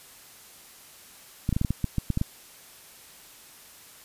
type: clicks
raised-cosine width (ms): 5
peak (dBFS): -12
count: 11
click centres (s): 1.491 / 1.527 / 1.565 / 1.614 / 1.648 / 1.706 / 1.843 / 1.983 / 2.103 / 2.174 / 2.214
effects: white hiss -50 dBFS RMS until 4.04 s + resampled to 32000 Hz